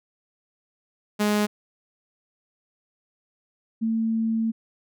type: tone pair in turn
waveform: sawtooth / sine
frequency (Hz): 208.8 / 224.5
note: G#3 / A3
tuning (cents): +10 / +35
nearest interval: minor second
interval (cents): 125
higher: second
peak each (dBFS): -16 / -21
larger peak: first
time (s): 1.19-1.47 / 3.81-4.52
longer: second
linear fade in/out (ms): 20
effects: none